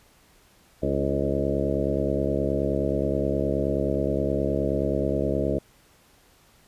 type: harmonic tone with a mistuned harmonic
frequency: 69.5 Hz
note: C#2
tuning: 5 cents sharp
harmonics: 1 / 2 / 3 / 4 / 5 / 6 / 7 / 8 / 9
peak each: -31 / -31 / -31 / -31 / -31 / -31 / -31 / -31 / -31 dBFS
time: 0.82-5.59 s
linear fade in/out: 10 ms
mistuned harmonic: 5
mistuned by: -39 cents
effects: pink hiss -58 dBFS RMS until 6.67 s + resampled to 32000 Hz